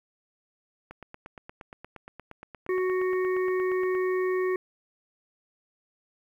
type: click train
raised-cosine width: 0.5 ms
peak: -27 dBFS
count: 27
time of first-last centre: 0.91-3.951 s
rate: 8.55 Hz
type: harmonic tone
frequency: 370 Hz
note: F#4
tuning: in tune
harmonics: 1 / 3 / 5 / 6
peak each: -24 / -36 / -37 / -42 dBFS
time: 2.69-4.56 s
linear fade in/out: 2 ms
effects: 10-bit